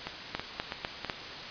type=two click trains; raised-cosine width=0.3 ms; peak=-14 / -17 dBFS; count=4 / 4; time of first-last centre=0.35-1.098 / 0.07-1.047 s; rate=4.01 / 3.07 Hz; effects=white hiss -40 dBFS RMS until 1.5 s + resampled to 11025 Hz